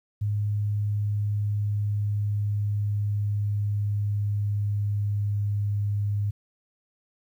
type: tone with pitch glide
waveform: sine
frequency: 103.83 to 102.46 Hz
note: G#2 to G#2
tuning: 0 to -23 cents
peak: -23 dBFS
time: 0.21-6.31 s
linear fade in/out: 10 ms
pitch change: -23 cents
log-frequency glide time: 0.42-5.78 s
effects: 10-bit